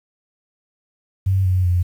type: tone with pitch steps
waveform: sine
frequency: 95.6 / 92.18 / 88.89 Hz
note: G2 / F#2 / F2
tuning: -43 / -6 / +31 cents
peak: -14 dBFS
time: 1.26-1.83 s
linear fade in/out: 10 ms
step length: 190 ms
effects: 8-bit